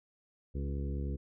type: harmonic tone with a mistuned harmonic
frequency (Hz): 69.9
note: C#2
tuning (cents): +15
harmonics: 1 / 2 / 3 / 4 / 5 / 6 / 7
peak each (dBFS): -34 / -40 / -44 / -46 / -48 / -50 / -51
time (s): 0.54-1.17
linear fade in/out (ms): 20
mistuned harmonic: 5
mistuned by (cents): +21
effects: none